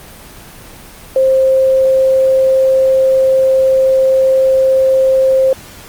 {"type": "tone", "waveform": "sine", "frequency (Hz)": 528, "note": "C5", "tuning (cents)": 16, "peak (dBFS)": -7, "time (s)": [1.16, 5.53], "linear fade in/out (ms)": 2, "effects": ["pink hiss -35 dBFS RMS until 5.88 s", "Opus 24 kbps"]}